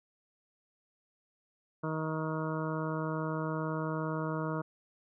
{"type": "harmonic tone", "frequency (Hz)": 157.7, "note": "D#3", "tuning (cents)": 24, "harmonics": [1, 2, 3, 4, 6, 7, 8, 9], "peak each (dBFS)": [-35, -38, -40, -41, -43, -43, -44, -45], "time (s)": [1.83, 4.62], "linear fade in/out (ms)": 10, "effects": []}